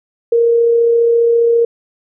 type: tone with amplitude modulation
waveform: sine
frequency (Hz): 466.7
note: A#4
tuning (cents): +2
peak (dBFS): -7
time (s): 0.32-1.65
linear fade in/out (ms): 5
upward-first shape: sine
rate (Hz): 34.8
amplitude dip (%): 25
effects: none